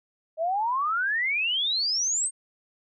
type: exponential sweep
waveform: sine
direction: up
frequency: 620 to 8660 Hz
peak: -23 dBFS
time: 0.37-2.31 s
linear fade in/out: 50 ms
effects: none